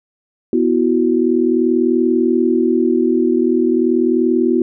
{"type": "chord", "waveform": "sine", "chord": "B suspended fourth", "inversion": "none", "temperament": "equal", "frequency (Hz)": [246.9, 329.6, 370], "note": ["B3", "E4", "F#4"], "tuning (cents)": [0, 0, 0], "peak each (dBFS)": -16, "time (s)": [0.53, 4.62], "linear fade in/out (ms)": 2, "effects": []}